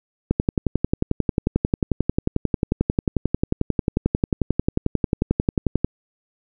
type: click train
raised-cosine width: 3 ms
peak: -5 dBFS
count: 63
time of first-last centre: 0.31-5.846 s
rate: 11.2 Hz
effects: none